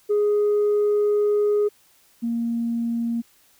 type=tone pair in turn; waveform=sine; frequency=415.3 / 233.1 Hz; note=G#4 / A#3; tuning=0 / 0 cents; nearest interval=minor seventh; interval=1000 cents; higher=first; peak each=-15 / -21 dBFS; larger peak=first; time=0.09-1.69 / 2.22-3.22 s; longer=first; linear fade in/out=20 ms; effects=tanh soft clip ceiling -15 dBFS + white hiss -58 dBFS RMS until 3.59 s